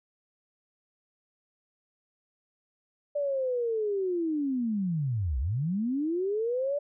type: linear two-way sweep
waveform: sine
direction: down then up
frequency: 587.3 to 58.27 to 587.3 Hz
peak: -26 dBFS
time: 3.15-6.79 s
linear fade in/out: 10 ms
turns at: 5.39 s
effects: none